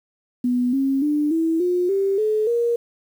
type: tone with pitch steps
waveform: sine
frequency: 246.9 / 270.8 / 297 / 325.8 / 357.3 / 391.9 / 429.9 / 471.5 Hz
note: B3 / C#4 / D4 / E4 / F4 / G4 / A4 / A#4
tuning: 0 / -40 / +20 / -20 / +40 / 0 / -40 / +20 cents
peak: -17 dBFS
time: 0.44-2.76 s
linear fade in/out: 5 ms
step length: 290 ms
effects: 8-bit